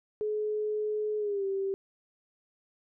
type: tone with pitch glide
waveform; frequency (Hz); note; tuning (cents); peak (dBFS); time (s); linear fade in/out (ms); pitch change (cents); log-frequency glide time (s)
sine; 424.9 to 389.6; G#4 to G4; +40 to -11; -28; 0.21-1.74; 0; -151; 1.18-1.45
effects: none